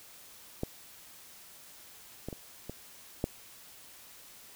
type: clicks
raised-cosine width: 2 ms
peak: -18 / -23 / -26 / -25 / -15 dBFS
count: 5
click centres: 0.634 / 2.286 / 2.328 / 2.696 / 3.241 s
effects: white hiss -53 dBFS RMS until 4.55 s